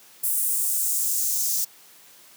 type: noise with high-pass filter sweep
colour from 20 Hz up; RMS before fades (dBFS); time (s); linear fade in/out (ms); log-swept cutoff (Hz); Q
blue; -24; 0.23-1.65; 10; 9800 to 5700; 2
effects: white hiss -51 dBFS RMS until 2.36 s + high-pass 150 Hz 12 dB/octave